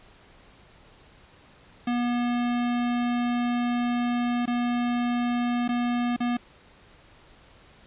square tone with dropouts, 241.7 Hz, B3, 37 cents flat, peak -24 dBFS, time 1.87-6.37 s, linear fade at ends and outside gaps 5 ms, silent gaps 4.457-4.476 / 5.679-5.689 / 6.164-6.203 s, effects pink hiss -54 dBFS RMS until 7.86 s + resampled to 8000 Hz

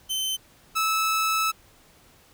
sawtooth tone pair in turn, 3075 / 1305.6 Hz, G7 / E6, -34 / -17 cents, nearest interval octave + minor third, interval 1483 cents, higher first, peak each -22 / -18 dBFS, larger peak second, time 0.09-0.37 / 0.75-1.52 s, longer second, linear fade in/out 20 ms, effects pink hiss -56 dBFS RMS until 2.33 s

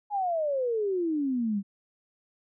sine exponential sweep, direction down, 845 to 192 Hz, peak -25 dBFS, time 0.1-1.63 s, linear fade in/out 50 ms, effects none

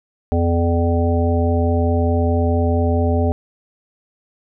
harmonic tone with a mistuned harmonic, 85 Hz, F2, 46 cents flat, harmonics 1 / 3 / 5 / 7 / 9, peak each -16 / -21 / -23 / -24 / -26 dBFS, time 0.32-3.32 s, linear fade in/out 0 ms, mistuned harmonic 3, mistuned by -32 cents, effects none

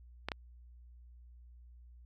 clicks, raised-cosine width 0.3 ms, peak -19 dBFS, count 2, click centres 0.286 / 0.318 s, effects added 60 Hz sine -53 dBFS peak until 2.05 s

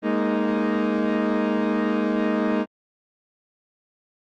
30% pulse chord, Ab suspended second, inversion none, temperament equal, 207.7 / 233.1 / 311.1 Hz, Ab3 / Bb3 / Eb4, 0 / 0 / 0 cents, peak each -22 dBFS, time 0.02-2.66 s, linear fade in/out 50 ms, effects low-pass 2000 Hz 12 dB/octave + Opus 24 kbps

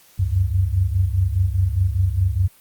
sine tone cluster, 69.3 / 91.4 / 96.3 Hz, C#2 / F#2 / G2, 0 / -21 / -30 cents, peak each -23 / -21 / -19 dBFS, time 0.19-2.48 s, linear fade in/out 10 ms, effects white hiss -52 dBFS RMS until 2.6 s + Opus 48 kbps

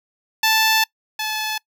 10% pulse tone pair in turn, 880 / 864.4 Hz, A5 / A5, 0 / -31 cents, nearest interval unison, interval 31 cents, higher first, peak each -6 / -14 dBFS, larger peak first, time 0.43-0.84 / 1.19-1.58 s, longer first, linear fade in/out 5 ms, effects noise-tail reverb RT60 0.1 s tail -24 dB re dry

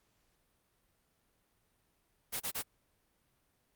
white noise bursts, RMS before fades -36 dBFS, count 3, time 2.32-2.628 s, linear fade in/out 20 ms, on 84 ms, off 28 ms, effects pink hiss -75 dBFS RMS until 3.75 s + Opus 48 kbps

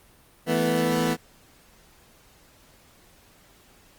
20% pulse chord, E suspended fourth, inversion none, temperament equal, 164.81 / 220 / 246.9 Hz, E3 / A3 / B3, 0 / 0 / 0 cents, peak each -21 / -23 / -20 dBFS, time 0.46-1.17 s, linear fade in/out 50 ms, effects pink hiss -56 dBFS RMS until 3.98 s + Opus 32 kbps

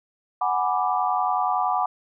sine chord, G# half-diminished seventh, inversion third, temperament equal, 740 / 830.6 / 987.8 / 1174.7 Hz, F#5 / G#5 / B5 / D6, 0 / 0 / 0 / 0 cents, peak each -24 / -27 / -27 / -26 dBFS, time 0.41-1.86 s, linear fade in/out 5 ms, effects none

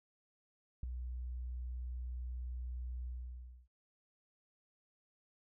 sine tone with ADSR envelope, 61.7 Hz, B1, 1 cent flat, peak -32 dBFS, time 0.83-3.68 s, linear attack 4 ms, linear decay 5 ms, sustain -7 dB, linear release 620 ms, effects none

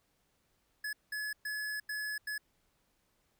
square tone bursts at uneven times, 1703 Hz, G#6, 43 cents sharp, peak -36 dBFS, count 5, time 0.84-0.93 / 1.12-1.33 / 1.45-1.8 / 1.89-2.18 / 2.27-2.38 s, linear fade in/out 5 ms, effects pink hiss -75 dBFS RMS until 3.39 s

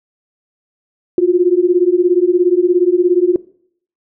sine beating tone pair, 347.6 / 364.6 Hz, F4 / F#4, -8 / -25 cents, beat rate 17 Hz, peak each -12 dBFS, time 1.18-3.36 s, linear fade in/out 2 ms, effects noise-tail reverb RT60 0.6 s tail -20 dB re dry

